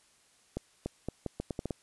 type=accelerating click train; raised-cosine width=2 ms; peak=-20 dBFS; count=9; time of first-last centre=0.57-1.708 s; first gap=290 ms; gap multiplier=0.78; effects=white hiss -65 dBFS RMS until 1.82 s + resampled to 24000 Hz